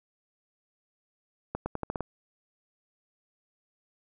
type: accelerating click train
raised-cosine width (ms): 1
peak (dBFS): -17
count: 7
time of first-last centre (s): 1.55-2.007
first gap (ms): 110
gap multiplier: 0.85
effects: none